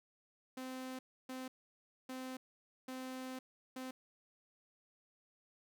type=tone bursts at uneven times; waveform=sawtooth; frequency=258.5 Hz; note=C4; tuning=21 cents flat; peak=-39 dBFS; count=5; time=0.57-0.99 / 1.29-1.48 / 2.09-2.37 / 2.88-3.39 / 3.76-3.91 s; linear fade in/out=5 ms; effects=none